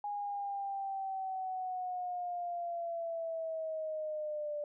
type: linear sweep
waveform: sine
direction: down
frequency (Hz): 825 to 587.3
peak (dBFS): -35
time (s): 0.04-4.64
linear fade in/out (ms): 2
effects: none